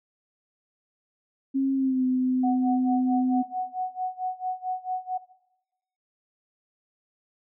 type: tone with pitch glide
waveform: sine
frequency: 270 to 255.7 Hz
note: C#4 to C4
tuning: -45 to -40 cents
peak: -21 dBFS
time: 1.54-3.43 s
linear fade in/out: 20 ms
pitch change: -95 cents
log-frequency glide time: 1.74-2.04 s
type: tone with tremolo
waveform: sine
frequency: 740 Hz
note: F#5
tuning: in tune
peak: -24 dBFS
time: 2.43-5.18 s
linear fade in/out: 10 ms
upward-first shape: sine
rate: 4.5 Hz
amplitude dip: 95%
effects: noise-tail reverb RT60 0.9 s tail -17 dB re dry